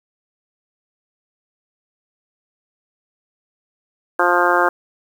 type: harmonic tone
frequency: 176.2 Hz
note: F3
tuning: 16 cents sharp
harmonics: 2 / 3 / 4 / 5 / 6 / 7 / 8 / 9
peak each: -21 / -21 / -21 / -21 / -21 / -21 / -21 / -21 dBFS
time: 4.19-4.69 s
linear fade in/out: 5 ms
effects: 7-bit